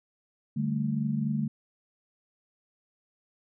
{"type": "chord", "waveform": "sine", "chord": "D suspended fourth", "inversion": "none", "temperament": "equal", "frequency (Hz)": [146.83, 196, 220], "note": ["D3", "G3", "A3"], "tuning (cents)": [0, 0, 0], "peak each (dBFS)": [-30, -33, -29], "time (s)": [0.56, 1.48], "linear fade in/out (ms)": 10, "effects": []}